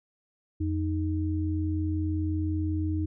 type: tone pair together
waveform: sine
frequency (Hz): 87.2 / 311.1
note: F2 / D#4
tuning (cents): -2 / 0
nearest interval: octave + minor seventh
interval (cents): 2202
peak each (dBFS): -27 / -30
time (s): 0.6-3.06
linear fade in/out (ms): 10
effects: none